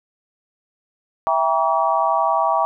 sine chord, E diminished seventh, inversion none, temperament just, 659.3 / 791.1 / 949.3 / 1139.2 Hz, E5 / G5 / Bb5 / Db6, 0 / +16 / +31 / +47 cents, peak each -21 dBFS, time 1.27-2.65 s, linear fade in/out 0 ms, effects none

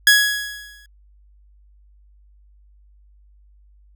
sawtooth tone with exponential decay, 1671 Hz, G#6, 10 cents sharp, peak -4 dBFS, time 0.07-0.86 s, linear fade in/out 2 ms, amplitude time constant 170 ms, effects added 50 Hz sine -49 dBFS peak until 3.95 s

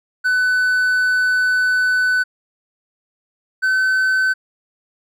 triangle tone pair in turn, 1500 / 1523.6 Hz, F#6 / G6, +23 / -50 cents, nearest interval unison, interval 27 cents, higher second, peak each -12 dBFS, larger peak neither, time 0.24-2.24 / 3.62-4.34 s, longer first, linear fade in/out 20 ms, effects none

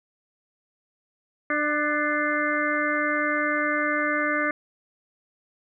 harmonic tone with a mistuned harmonic, 298.4 Hz, D4, 28 cents sharp, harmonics 1 / 2 / 4 / 5 / 6 / 7, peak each -29 / -29 / -29 / -29 / -29 / -29 dBFS, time 1.5-4.51 s, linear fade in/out 2 ms, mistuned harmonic 6, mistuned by -35 cents, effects none

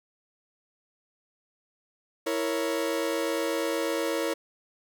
40% pulse chord, A# diminished, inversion second, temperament equal, 329.6 / 466.2 / 554.4 Hz, E4 / A#4 / C#5, 0 / 0 / 0 cents, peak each -30 dBFS, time 2.26-4.34 s, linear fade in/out 10 ms, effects none

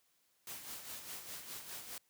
white noise with tremolo, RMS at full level -45 dBFS, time 0.47-1.98 s, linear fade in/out 2 ms, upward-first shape sine, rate 4.9 Hz, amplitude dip 55%, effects white hiss -75 dBFS RMS until 2.09 s + high-pass 60 Hz 12 dB/octave

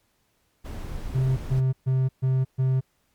brown noise, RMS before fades -33 dBFS, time 0.64-1.61 s, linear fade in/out 20 ms
triangle tone bursts, 130.81 Hz, C3, in tune, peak -17 dBFS, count 5, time 1.14-2.81 s, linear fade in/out 20 ms, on 230 ms, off 130 ms
effects pink hiss -69 dBFS RMS until 3.14 s + MP3 96 kbps

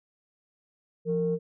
sine tone pair together, 172.4 / 459.4 Hz, F3 / A#4, -22 / -25 cents, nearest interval octave + perfect fourth, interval 1697 cents, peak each -28 / -25 dBFS, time 1.05-1.39 s, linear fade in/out 50 ms, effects tanh soft clip ceiling -16 dBFS

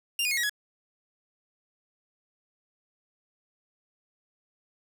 sawtooth tone with pitch steps, 2794 / 2461 / 2167 / 1908.4 / 1680.6 Hz, F7 / D#7 / C#7 / A#6 / G#6, 0 / -20 / -40 / +40 / +20 cents, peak -22 dBFS, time 0.19-0.495 s, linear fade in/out 2 ms, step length 61 ms, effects none

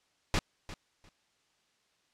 pink noise with echo, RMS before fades -27 dBFS, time 0.34-0.39 s, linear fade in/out 0 ms, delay 350 ms, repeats 2, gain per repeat -15 dB, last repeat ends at 1.09 s, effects white hiss -72 dBFS RMS until 2.13 s + low-pass 6000 Hz 12 dB/octave

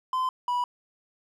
triangle tone pair in turn, 1028 / 979.1 Hz, C6 / B5, -31 / -15 cents, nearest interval minor second, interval 84 cents, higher first, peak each -22 / -22 dBFS, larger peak neither, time 0.13-0.29 / 0.48-0.64 s, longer neither, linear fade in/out 2 ms, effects none

